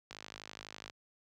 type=click train; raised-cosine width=0.2 ms; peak=-27 dBFS; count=42; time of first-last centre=0.11-0.898 s; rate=52 Hz; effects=high-pass 80 Hz 12 dB/octave